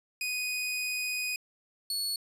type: tone pair in turn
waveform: sawtooth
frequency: 2489 / 4399 Hz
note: D#7 / C#8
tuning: 0 / -14 cents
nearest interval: minor seventh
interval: 986 cents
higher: second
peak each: -27 dBFS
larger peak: neither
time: 0.21-1.36 / 1.9-2.16 s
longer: first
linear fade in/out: 2 ms
effects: resampled to 32000 Hz